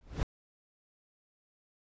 brown noise with exponential growth, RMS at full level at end -26 dBFS, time 0.01-0.23 s, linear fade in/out 1 ms, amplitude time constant 47 ms, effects resampled to 16000 Hz

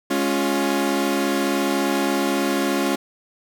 sawtooth chord, Db major, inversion second, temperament equal with one note detuned, 207.7 / 277.2 / 351.7 Hz, Ab3 / Db4 / F4, 0 / 0 / +12 cents, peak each -22 / -18 / -20 dBFS, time 0.1-2.96 s, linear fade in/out 10 ms, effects none

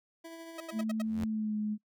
25% pulse tone with tremolo, 330 Hz, E4, 2 cents sharp, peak -39 dBFS, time 0.24-0.84 s, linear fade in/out 10 ms, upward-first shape triangle, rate 13 Hz, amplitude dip 35%
sawtooth tone bursts, 637 Hz, D#5, 41 cents sharp, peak -33 dBFS, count 5, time 0.58-1.02 s, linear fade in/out 5 ms, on 24 ms, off 80 ms
sine tone with pitch glide, 219.9 to 211.9 Hz, A3 to G#3, -1 to +35 cents, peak -30 dBFS, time 0.72-1.78 s, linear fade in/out 50 ms, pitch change -64 cents, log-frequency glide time 1.24-1.56 s
sawtooth tone with exponential growth, 87.31 Hz, F2, in tune, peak -31 dBFS, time 1-1.24 s, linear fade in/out 0 ms, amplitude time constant 52 ms
effects noise-tail reverb RT60 0.1 s tail -25 dB re dry

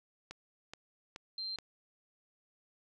click train, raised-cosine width 0.2 ms, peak -27 dBFS, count 4, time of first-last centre 0.31-1.587 s, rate 2.35 Hz
sine tone, 4149 Hz, C8, 15 cents flat, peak -37 dBFS, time 1.38-1.56 s, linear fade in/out 2 ms
effects none

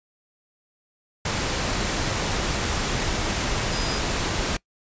sine tone in noise, 4954 Hz, D#8, 8 cents flat, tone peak -33 dBFS, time 3.72-3.99 s, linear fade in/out 5 ms, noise pink, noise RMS -25 dBFS, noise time 1.25-4.57 s, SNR -11 dB, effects noise-tail reverb RT60 0.1 s tail -23 dB re dry + resampled to 16000 Hz

